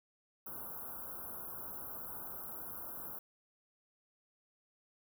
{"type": "band-stop noise", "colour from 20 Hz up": "white", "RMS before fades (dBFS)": -45, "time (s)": [0.46, 3.19], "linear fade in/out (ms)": 5, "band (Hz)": [1500, 11000], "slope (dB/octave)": 96, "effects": []}